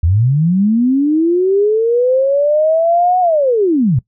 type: linear two-way sweep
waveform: sine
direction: up then down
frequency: 76.4 to 740 to 108.7 Hz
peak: -9 dBFS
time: 0.03-3.99 s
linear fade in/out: 5 ms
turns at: 3.2 s
effects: noise-tail reverb RT60 0.1 s tail -19 dB re dry